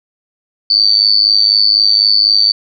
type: tone with amplitude modulation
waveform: sine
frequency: 4553 Hz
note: C#8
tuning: 45 cents sharp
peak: -3 dBFS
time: 0.7-2.52 s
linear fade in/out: 5 ms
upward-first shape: sine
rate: 104 Hz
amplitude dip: 95%
effects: none